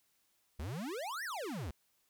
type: exponential two-way sweep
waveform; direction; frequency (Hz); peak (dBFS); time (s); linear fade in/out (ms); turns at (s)
square; up then down; 65.41 to 1975.5 to 65.41; -39; 0.59-1.71; 5; 1.24
effects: white hiss -75 dBFS RMS until 2.09 s